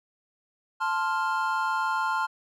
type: chord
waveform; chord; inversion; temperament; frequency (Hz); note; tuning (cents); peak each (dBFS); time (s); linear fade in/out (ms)
triangle; F major; first; equal; 880 / 1046.5 / 1396.9; A5 / C6 / F6; 0 / 0 / 0; -27; 0.8-2.27; 20
effects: none